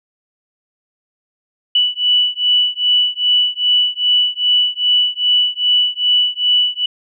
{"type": "beating tone pair", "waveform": "sine", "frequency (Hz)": [2960, 2962.5], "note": ["F#7", "F#7"], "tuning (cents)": [0, 1], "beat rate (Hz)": 2.5, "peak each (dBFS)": -15, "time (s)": [1.75, 6.86], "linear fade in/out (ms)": 5, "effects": []}